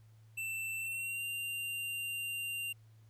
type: tone with pitch glide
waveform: square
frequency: 2673 to 2780 Hz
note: E7 to F7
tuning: +23 to -9 cents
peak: -37 dBFS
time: 0.37-2.73 s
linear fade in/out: 10 ms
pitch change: +68 cents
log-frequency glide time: 0.78-1.24 s
effects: added 110 Hz sine -57 dBFS peak until 3.09 s + pink hiss -73 dBFS RMS until 3.09 s